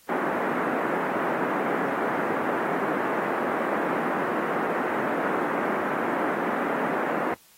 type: band-pass noise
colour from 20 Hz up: pink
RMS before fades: -27 dBFS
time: 0.09-7.34 s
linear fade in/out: 0 ms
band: 230 to 1700 Hz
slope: 24 dB/octave
effects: white hiss -56 dBFS RMS until 7.57 s + AAC 48 kbps